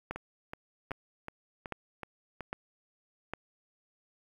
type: two click trains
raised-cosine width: 0.5 ms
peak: -20 / -24 dBFS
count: 5 / 7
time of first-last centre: 0.11-3.336 / 0.16-2.407 s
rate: 1.24 / 2.67 Hz
effects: 9-bit